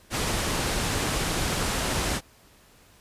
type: low-pass noise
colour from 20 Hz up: pink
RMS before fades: -27 dBFS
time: 0.1-2.21 s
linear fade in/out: 50 ms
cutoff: 11000 Hz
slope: 24 dB/octave
effects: pink hiss -56 dBFS RMS until 3 s + resampled to 32000 Hz